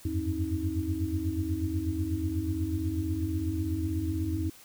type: tone cluster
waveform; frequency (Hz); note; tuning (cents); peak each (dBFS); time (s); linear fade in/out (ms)
sine; 82.6 / 90.8 / 98.9 / 269.6 / 318; E2 / F#2 / G2 / C#4 / D#4; +4 / -32 / +16 / -48 / +38; -33 / -34 / -36 / -38 / -32; 0.05-4.5; 5
effects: white hiss -53 dBFS RMS until 4.64 s